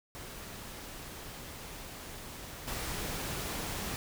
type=noise with level steps; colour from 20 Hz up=pink; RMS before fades=-45 / -37 dBFS; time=0.15-3.96 s; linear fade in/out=0 ms; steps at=2.67 s; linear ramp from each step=10 ms; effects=none